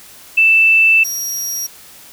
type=tone pair in turn; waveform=sine / sawtooth; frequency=2650 / 5674 Hz; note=E7 / F8; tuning=+9 / +27 cents; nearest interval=octave + minor second; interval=1318 cents; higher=second; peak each=-7 / -17 dBFS; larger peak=first; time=0.37-1.04 / 1.04-1.67 s; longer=first; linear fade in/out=10 ms; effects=white hiss -40 dBFS RMS until 2.12 s